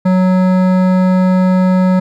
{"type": "tone with hard clipping", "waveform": "triangle", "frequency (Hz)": 185, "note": "F#3", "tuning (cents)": 0, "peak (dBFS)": -10, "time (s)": [0.05, 2], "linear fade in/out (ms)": 10, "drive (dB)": 18, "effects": []}